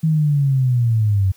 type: linear sweep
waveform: sine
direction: down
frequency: 161.5 to 92.7 Hz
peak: -13 dBFS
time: 0.03-1.32 s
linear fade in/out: 10 ms
effects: white hiss -53 dBFS RMS until 1.36 s